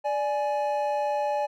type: tone pair together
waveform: triangle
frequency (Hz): 587.3 / 837.3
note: D5 / G#5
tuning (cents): 0 / +14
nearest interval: tritone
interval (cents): 614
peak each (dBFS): -25 / -25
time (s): 0.04-1.47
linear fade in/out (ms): 20
effects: none